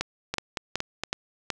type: two click trains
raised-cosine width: 0.2 ms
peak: -9 / -11 dBFS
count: 5 / 4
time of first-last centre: 0.01-1.503 / 0.34-1.036 s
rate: 2.68 / 4.31 Hz
effects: none